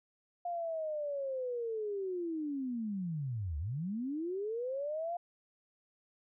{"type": "linear two-way sweep", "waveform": "sine", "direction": "down then up", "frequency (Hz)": [707, 69.3, 707], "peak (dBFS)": -34, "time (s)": [0.45, 5.17], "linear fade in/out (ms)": 5, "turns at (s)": 3.58, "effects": []}